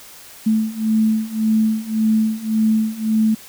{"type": "beating tone pair", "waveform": "sine", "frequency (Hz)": [218, 219.8], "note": ["A3", "A3"], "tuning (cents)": [-16, -2], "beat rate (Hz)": 1.8, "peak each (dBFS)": [-19, -17], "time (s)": [0.46, 3.35], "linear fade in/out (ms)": 10, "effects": ["white hiss -41 dBFS RMS until 3.48 s"]}